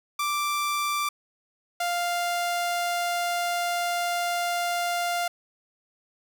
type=tone pair in turn; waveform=sawtooth; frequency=1174.7 / 698.5 Hz; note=D6 / F5; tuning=0 / 0 cents; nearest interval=major sixth; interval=900 cents; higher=first; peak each=-21 dBFS; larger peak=neither; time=0.19-1.09 / 1.8-5.28 s; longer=second; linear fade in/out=5 ms; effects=none